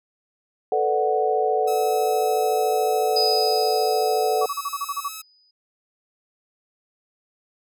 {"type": "chord", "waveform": "sine", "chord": "B minor seventh", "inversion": "third", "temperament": "equal", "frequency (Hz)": [440, 493.9, 587.3, 740], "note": ["A4", "B4", "D5", "F#5"], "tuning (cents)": [0, 0, 0, 0], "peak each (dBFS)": [-22, -27, -28, -22], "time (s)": [0.72, 4.46], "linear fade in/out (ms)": 2}
{"type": "tone", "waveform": "5% pulse", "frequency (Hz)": 1290, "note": "E6", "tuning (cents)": -38, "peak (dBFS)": -22, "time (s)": [1.67, 5.22], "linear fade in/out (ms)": 10}
{"type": "tone with exponential decay", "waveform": "sine", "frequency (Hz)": 4978, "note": "D#8", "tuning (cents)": 0, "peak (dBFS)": -19, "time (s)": [3.16, 5.51], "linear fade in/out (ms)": 5, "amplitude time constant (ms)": 510}
{"type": "tone bursts", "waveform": "sine", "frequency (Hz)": 1138, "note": "C#6", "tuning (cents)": 45, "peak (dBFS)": -23, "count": 9, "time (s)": [4.41, 5.086], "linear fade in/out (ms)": 10, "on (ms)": 44, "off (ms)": 35}
{"effects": []}